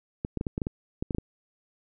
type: clicks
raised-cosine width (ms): 3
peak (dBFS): -16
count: 11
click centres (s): 0.249 / 0.373 / 0.411 / 0.468 / 0.579 / 0.618 / 0.669 / 1.025 / 1.108 / 1.148 / 1.184
effects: none